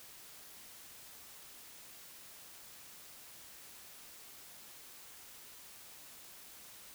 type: silence
effects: white hiss -54 dBFS RMS until 6.94 s